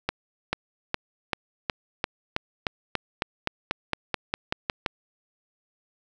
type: accelerating click train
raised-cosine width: 0.3 ms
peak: -8 dBFS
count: 18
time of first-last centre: 0.09-4.862 s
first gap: 440 ms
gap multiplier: 0.94
effects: none